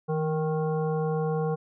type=harmonic tone with a mistuned harmonic; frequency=155.56 Hz; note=D#3; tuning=in tune; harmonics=1 / 3 / 5 / 7 / 9; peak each=-27 / -28 / -35 / -40 / -46 dBFS; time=0.08-1.56 s; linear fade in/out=20 ms; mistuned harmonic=1; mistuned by=+42 cents; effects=none